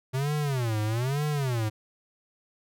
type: tone with vibrato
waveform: square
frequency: 126.6 Hz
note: B2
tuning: 43 cents sharp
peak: -26 dBFS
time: 0.13-1.7 s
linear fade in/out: 20 ms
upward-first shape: sine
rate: 1.1 Hz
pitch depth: 300 cents each way
effects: none